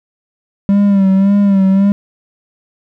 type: tone with vibrato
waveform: triangle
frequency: 196.8 Hz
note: G3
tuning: 7 cents sharp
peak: -5 dBFS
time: 0.69-1.92 s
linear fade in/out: 0 ms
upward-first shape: sine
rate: 1.8 Hz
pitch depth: 53 cents each way
effects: none